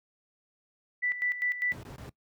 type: tone with tremolo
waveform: sine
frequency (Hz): 1975.5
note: B6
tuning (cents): 0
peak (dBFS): -26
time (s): 1.02-1.74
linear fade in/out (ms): 20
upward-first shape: square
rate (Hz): 5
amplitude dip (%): 70
type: noise bursts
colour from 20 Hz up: brown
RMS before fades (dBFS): -38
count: 3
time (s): 1.72-2.092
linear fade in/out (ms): 0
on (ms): 110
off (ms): 21
effects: noise-tail reverb RT60 0.1 s tail -20 dB re dry + high-pass 100 Hz 12 dB/octave